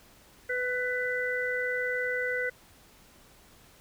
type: harmonic tone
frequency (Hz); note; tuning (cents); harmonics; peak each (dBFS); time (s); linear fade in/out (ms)
497.9; B4; +14; 1 / 3 / 4; -32 / -32 / -32; 0.49-2.5; 10
effects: pink hiss -57 dBFS RMS until 3.8 s